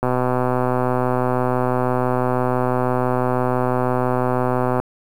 click train, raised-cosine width 1 ms, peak -6 dBFS, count 602, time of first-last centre 0.03-4.8 s, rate 126 Hz, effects 7-bit

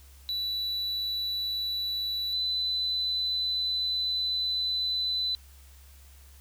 triangle / sine tone pair in turn, 3951 / 4006 Hz, B7 / B7, 0 / +24 cents, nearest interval unison, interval 24 cents, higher second, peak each -27 / -26 dBFS, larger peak second, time 0.29-2.33 / 2.33-5.35 s, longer second, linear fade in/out 0 ms, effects added 68 Hz sine -50 dBFS peak until 6.4 s + white hiss -58 dBFS RMS until 6.4 s

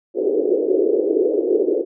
pink band-pass noise, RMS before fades -18 dBFS, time 0.14-1.85 s, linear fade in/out 50 ms, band 340 to 480 Hz, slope 48 dB/octave, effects none

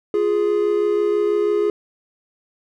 triangle tone pair together, 349.2 / 415.3 Hz, F4 / G#4, 0 / 0 cents, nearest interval minor third, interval 300 cents, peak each -20 / -15 dBFS, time 0.14-1.7 s, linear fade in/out 2 ms, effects none

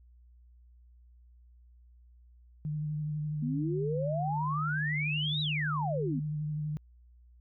sine tone with vibrato, 151.1 Hz, D3, 50 cents sharp, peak -31 dBFS, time 2.65-6.77 s, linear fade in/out 0 ms, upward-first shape sine, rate 12 Hz, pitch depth 22 cents each way
sine exponential two-way sweep, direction up then down, 228.4 to 3951 to 228.4 Hz, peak -31 dBFS, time 3.42-6.2 s, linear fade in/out 10 ms, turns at 5.41 s
effects added 60 Hz sine -55 dBFS peak until 7.4 s

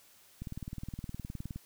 click train, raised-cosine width 5 ms, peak -27 dBFS, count 23, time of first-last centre 0.42-1.56 s, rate 19.3 Hz, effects white hiss -61 dBFS RMS until 1.65 s

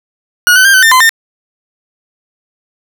40% pulse tone with pitch steps, 1451 / 1516 / 1592 / 1522 / 1801 / 1026 / 1814 Hz, F#6 / F#6 / G6 / F#6 / A6 / C6 / A#6, -34 / +42 / +26 / +48 / +40 / -34 / -48 cents, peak -3 dBFS, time 0.47-1.093 s, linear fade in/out 0 ms, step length 89 ms, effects none

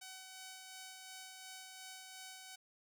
5% pulse tone with tremolo, 755 Hz, F#5, 35 cents sharp, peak -37 dBFS, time 0.01-2.56 s, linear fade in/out 10 ms, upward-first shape sine, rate 2.8 Hz, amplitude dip 30%, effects none

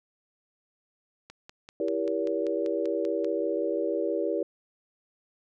click train, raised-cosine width 0.2 ms, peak -27 dBFS, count 11, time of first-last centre 1.3-3.246 s, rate 5.14 Hz
sine chord, E diminished seventh, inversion none, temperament just, 329.6 / 395.6 / 474.7 / 569.6 Hz, E4 / G4 / Bb4 / Db5, 0 / +16 / +31 / +47 cents, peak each -31 dBFS, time 1.8-4.43 s, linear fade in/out 2 ms
effects none

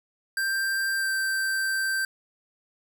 square tone with pitch glide, 1578 to 1562.6 Hz, G6 to G6, +11 to -6 cents, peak -25 dBFS, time 0.37-2.05 s, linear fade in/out 2 ms, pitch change -17 cents, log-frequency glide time 0.95-1.12 s, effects none

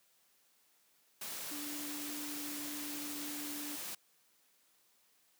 sine tone in noise, 293.7 Hz, D4, in tune, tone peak -44 dBFS, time 1.51-3.76 s, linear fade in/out 5 ms, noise white, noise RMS -43 dBFS, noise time 1.21-3.95 s, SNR -4 dB, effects white hiss -71 dBFS RMS until 5.39 s + high-pass 150 Hz 12 dB/octave

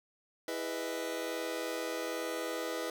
sawtooth chord, E major seventh, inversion none, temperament just, 329.6 / 412 / 494.4 / 618.1 Hz, E4 / G#4 / B4 / D#5, 0 / -14 / +2 / -12 cents, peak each -36 / -39 / -34 / -38 dBFS, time 0.48-2.9 s, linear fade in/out 2 ms, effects none

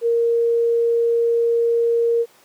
sine tone, 466.2 Hz, A#4, in tune, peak -14 dBFS, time 0.01-2.26 s, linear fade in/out 50 ms, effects pink hiss -52 dBFS RMS until 2.44 s + high-pass 300 Hz 12 dB/octave

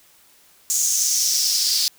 pink noise with high-pass filter sweep, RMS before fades -20 dBFS, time 0.7-1.88 s, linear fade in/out 0 ms, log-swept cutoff 6900 to 4600 Hz, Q 5, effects white hiss -54 dBFS RMS until 1.98 s

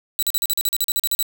10% pulse tone bursts, 3944 Hz, B7, 3 cents flat, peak -10 dBFS, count 14, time 0.19-1.227 s, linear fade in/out 0 ms, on 36 ms, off 41 ms, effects none

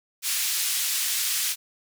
white band-pass noise, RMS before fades -26 dBFS, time 0.22-1.56 s, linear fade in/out 50 ms, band 2200 to 13000 Hz, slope 12 dB/octave, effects none

